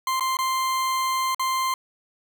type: tone with dropouts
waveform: 40% pulse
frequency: 1046.5 Hz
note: C6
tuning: in tune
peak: -21 dBFS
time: 0.07-1.74 s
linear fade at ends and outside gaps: 2 ms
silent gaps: 0.197-0.207 / 0.37-0.388 / 1.347-1.395 s
effects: none